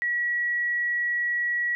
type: tone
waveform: sine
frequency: 1925 Hz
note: B6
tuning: 45 cents flat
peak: -23 dBFS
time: 0.02-1.75 s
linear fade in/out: 0 ms
effects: none